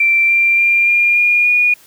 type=tone with pitch steps; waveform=sine; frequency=2349 / 2368 / 2387 / 2407 / 2426 / 2446 Hz; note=D7 / D7 / D7 / D7 / D#7 / D#7; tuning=0 / +14 / +28 / +42 / -44 / -30 cents; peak=-9 dBFS; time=0-1.74 s; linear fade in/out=5 ms; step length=290 ms; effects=white hiss -46 dBFS RMS until 1.86 s